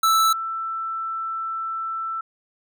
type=tone pair in turn; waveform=square / sine; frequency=1318.5 / 1330 Hz; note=E6 / E6; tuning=0 / +15 cents; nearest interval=unison; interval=15 cents; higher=second; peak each=-16 / -25 dBFS; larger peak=first; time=0.03-0.33 / 0.33-2.21 s; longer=second; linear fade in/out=5 ms; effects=none